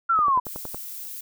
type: linear sweep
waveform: sine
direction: down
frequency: 1389 to 976 Hz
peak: -17 dBFS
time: 0.09-0.4 s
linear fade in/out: 10 ms
type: click train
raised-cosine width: 1 ms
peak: -20 dBFS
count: 7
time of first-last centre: 0.19-0.746 s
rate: 10.8 Hz
type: noise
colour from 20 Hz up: violet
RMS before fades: -36 dBFS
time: 0.45-1.21 s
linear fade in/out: 5 ms
effects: none